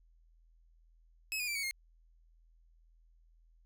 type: tone with pitch steps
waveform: sawtooth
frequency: 2573 / 2455 / 2343 / 2236 / 2134 Hz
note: E7 / D#7 / D7 / C#7 / C7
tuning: -43 / -24 / -5 / +14 / +34 cents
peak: -31 dBFS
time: 1.32-1.71 s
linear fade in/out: 0 ms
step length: 78 ms
effects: added 41 Hz sine -62 dBFS peak until 3.65 s